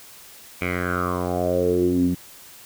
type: tone with low-pass filter sweep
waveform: 10% pulse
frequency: 89.4 Hz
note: F2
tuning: 41 cents sharp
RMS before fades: -22 dBFS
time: 0.61-2.15 s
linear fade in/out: 10 ms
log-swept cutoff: 2400 to 220 Hz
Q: 6.1
effects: white hiss -45 dBFS RMS until 2.65 s